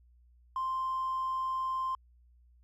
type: tone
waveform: triangle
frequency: 1046.5 Hz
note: C6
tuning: in tune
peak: -27 dBFS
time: 0.56-1.95 s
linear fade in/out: 2 ms
effects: tanh soft clip ceiling -27 dBFS + added 60 Hz sine -59 dBFS peak until 2.63 s